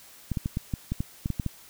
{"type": "clicks", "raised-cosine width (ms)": 5, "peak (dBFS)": -15, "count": 11, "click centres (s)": [0.317, 0.372, 0.459, 0.571, 0.738, 0.92, 1.005, 1.259, 1.303, 1.398, 1.463], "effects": ["white hiss -51 dBFS RMS until 1.69 s"]}